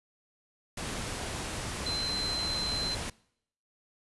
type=tone in noise; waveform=sine; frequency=4085 Hz; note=C8; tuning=42 cents flat; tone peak=-31 dBFS; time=1.86-2.95 s; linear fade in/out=5 ms; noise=pink; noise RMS=-36 dBFS; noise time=0.77-3.1 s; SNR=+2 dB; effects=noise-tail reverb RT60 0.7 s tail -23 dB re dry + resampled to 24000 Hz